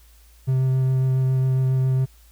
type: tone with vibrato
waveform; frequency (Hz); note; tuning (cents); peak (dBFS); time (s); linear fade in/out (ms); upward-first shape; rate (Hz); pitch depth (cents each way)
triangle; 130.81; C3; 0; -15; 0.47-2.06; 20; sine; 7.3; 10
effects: added 56 Hz sine -49 dBFS peak until 2.31 s + white hiss -57 dBFS RMS until 2.31 s